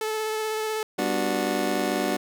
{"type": "tone with vibrato", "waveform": "sawtooth", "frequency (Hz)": 434.7, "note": "A4", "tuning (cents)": -21, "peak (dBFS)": -22, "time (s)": [0.01, 0.83], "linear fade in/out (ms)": 2, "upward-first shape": "sine", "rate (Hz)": 16, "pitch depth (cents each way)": 14}
{"type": "chord", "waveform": "25% pulse", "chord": "G major seventh", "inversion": "none", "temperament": "just", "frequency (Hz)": [196, 245, 294, 367.5], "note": ["G3", "B3", "D4", "F#4"], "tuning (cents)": [0, -14, 2, -12], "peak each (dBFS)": [-27, -27, -25, -25], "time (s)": [0.98, 2.17], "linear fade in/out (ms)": 10}
{"effects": []}